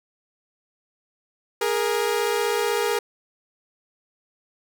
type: tone pair together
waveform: sawtooth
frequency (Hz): 413.2 / 469.1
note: G#4 / A#4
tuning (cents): -9 / +11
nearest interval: major second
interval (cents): 220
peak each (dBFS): -20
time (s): 1.61-2.99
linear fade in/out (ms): 5
effects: none